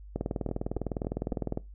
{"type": "two click trains", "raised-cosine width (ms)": 2, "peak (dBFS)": [-21, -17], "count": [4, 29], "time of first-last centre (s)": [[0.49, 1.326], [0.16, 1.574]], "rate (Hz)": [3.59, 19.8], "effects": ["noise-tail reverb RT60 0.2 s tail -20 dB re dry", "added 50 Hz sine -44 dBFS peak until 1.74 s"]}